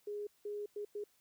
sine tone bursts at uneven times, 414 Hz, G#4, 5 cents flat, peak -38 dBFS, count 4, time 0.07-0.27 / 0.45-0.66 / 0.76-0.85 / 0.95-1.04 s, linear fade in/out 5 ms, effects white hiss -72 dBFS RMS until 1.2 s

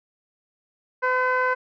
15% pulse tone with low-pass filter, 508 Hz, B4, 49 cents sharp, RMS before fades -22 dBFS, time 1.02-1.55 s, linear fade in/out 20 ms, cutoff 1500 Hz, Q 1.8, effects none

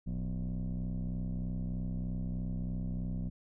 sine tone with frequency modulation, 109.3 Hz, A2, 11 cents flat, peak -30 dBFS, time 0.06-3.3 s, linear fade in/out 20 ms, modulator 63.2 Hz, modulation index 1.7, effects tanh soft clip ceiling -32 dBFS

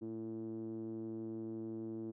5% pulse tone with low-pass filter, 111.7 Hz, A2, 27 cents sharp, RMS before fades -43 dBFS, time 0.01-2.12 s, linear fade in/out 20 ms, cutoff 300 Hz, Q 9.1, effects none

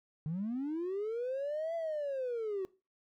triangle linear two-way sweep, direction up then down, 146.83 to 675 to 369.7 Hz, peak -30 dBFS, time 0.26-2.65 s, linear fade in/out 0 ms, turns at 1.75 s, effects noise-tail reverb RT60 0.3 s tail -21 dB re dry + tanh soft clip ceiling -30 dBFS

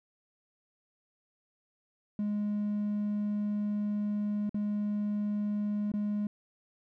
triangle tone with dropouts, 207.7 Hz, G#3, in tune, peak -26 dBFS, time 2.19-6.27 s, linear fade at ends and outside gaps 2 ms, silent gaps 4.494-4.544 / 5.918-5.938 s, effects tanh soft clip ceiling -23 dBFS

